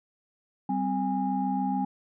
sine tone cluster, 193 / 259.9 / 819 Hz, G3 / C4 / G#5, -27 / -11 / -24 cents, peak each -29 dBFS, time 0.69-1.85 s, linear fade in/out 5 ms, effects tanh soft clip ceiling -15 dBFS

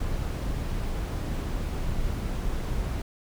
brown noise, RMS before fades -29 dBFS, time 0-3.02 s, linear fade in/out 5 ms, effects none

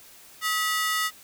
sawtooth ring-modulated tone, 1613 Hz, G6, 49 cents sharp, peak -17 dBFS, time 0.41-1.11 s, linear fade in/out 50 ms, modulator 341 Hz, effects white hiss -50 dBFS RMS until 1.23 s

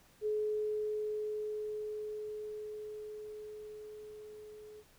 sine tone with level ramp, 425.3 Hz, G#4, 41 cents sharp, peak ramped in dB -30 to -49 dBFS, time 0.21-4.84 s, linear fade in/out 50 ms, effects pink hiss -64 dBFS RMS until 4.98 s

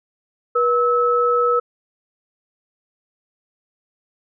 sine tone pair together, 483.2 / 1298.6 Hz, B4 / E6, -38 / -26 cents, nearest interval octave + perfect fourth, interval 1712 cents, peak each -17 dBFS, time 0.55-1.6 s, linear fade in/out 10 ms, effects none

